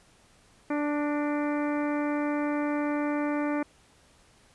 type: harmonic tone with a mistuned harmonic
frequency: 293.7 Hz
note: D4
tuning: in tune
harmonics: 1 / 2 / 3 / 4 / 5 / 6 / 7 / 8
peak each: -27 / -33 / -37 / -39 / -41 / -43 / -44 / -45 dBFS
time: 0.7-3.63 s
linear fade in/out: 5 ms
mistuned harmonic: 6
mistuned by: +29 cents
effects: pink hiss -60 dBFS RMS until 4.54 s + resampled to 24000 Hz